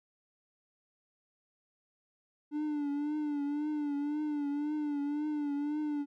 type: tone with vibrato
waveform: triangle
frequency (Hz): 294.1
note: D4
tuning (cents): +3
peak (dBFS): -29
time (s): 2.51-6.06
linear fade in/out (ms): 50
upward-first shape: triangle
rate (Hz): 1.9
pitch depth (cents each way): 66
effects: none